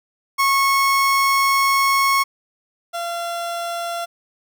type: tone pair in turn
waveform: 30% pulse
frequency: 1096 / 685.5 Hz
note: C#6 / F5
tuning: -20 / -32 cents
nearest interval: minor sixth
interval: 812 cents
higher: first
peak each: -12 / -21 dBFS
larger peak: first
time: 0.38-2.24 / 2.93-4.06 s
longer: first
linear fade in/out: 20 ms
effects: none